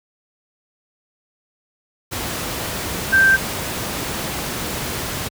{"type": "tone in noise", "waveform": "sine", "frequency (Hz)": 1568, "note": "G6", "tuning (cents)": 0, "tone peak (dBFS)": -10, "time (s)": [3.12, 3.37], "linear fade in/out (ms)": 20, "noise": "pink", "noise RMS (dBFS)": -25, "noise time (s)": [2.11, 5.29], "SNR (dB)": 12, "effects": ["high-pass 60 Hz 12 dB/octave"]}